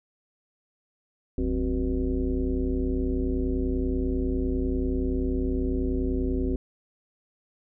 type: tone with frequency modulation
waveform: sine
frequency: 151.4 Hz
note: D#3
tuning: 47 cents flat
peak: -23 dBFS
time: 1.38-6.56 s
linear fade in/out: 2 ms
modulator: 111 Hz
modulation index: 2.2
effects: none